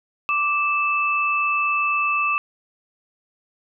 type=tone pair together; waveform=sine; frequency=1172.4 / 2632 Hz; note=D6 / E7; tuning=-3 / -3 cents; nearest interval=octave + major second; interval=1400 cents; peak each=-21 dBFS; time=0.29-2.38 s; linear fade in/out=0 ms; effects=none